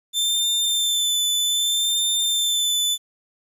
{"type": "tone with vibrato", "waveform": "sawtooth", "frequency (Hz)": 3551, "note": "A7", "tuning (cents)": 15, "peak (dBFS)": -16, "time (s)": [0.13, 2.98], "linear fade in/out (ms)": 50, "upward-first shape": "sine", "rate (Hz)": 0.64, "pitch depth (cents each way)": 24, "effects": ["resampled to 32000 Hz", "9-bit"]}